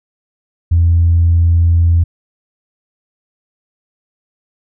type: tone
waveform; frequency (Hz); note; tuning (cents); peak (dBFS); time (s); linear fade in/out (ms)
sine; 84.6; E2; +45; -6; 0.71-2.04; 10
effects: tanh soft clip ceiling -3 dBFS